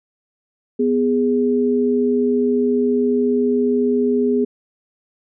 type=tone pair together; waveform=sine; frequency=248.1 / 413.6 Hz; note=B3 / G#4; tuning=+8 / -7 cents; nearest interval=major sixth; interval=885 cents; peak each=-17 dBFS; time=0.79-4.45 s; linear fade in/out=10 ms; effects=none